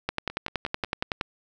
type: two click trains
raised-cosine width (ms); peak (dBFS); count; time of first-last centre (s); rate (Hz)
0.3; -10 / -22; 13 / 6; 0.09-1.211 / 0.3-1.211; 10.7 / 5.49
effects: none